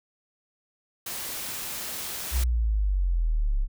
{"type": "noise", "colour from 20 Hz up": "white", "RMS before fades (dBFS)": -34, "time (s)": [1.06, 2.44], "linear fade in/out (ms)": 5}
{"type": "exponential sweep", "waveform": "sine", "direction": "down", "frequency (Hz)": [65.41, 32.79], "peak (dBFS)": -21, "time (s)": [2.31, 3.68], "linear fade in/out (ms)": 50}
{"effects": []}